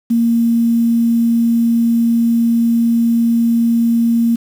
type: tone with quantisation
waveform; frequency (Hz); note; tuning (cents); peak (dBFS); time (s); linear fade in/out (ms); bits
sine; 232.3; A#3; -6; -10; 0.1-4.36; 10; 6
effects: none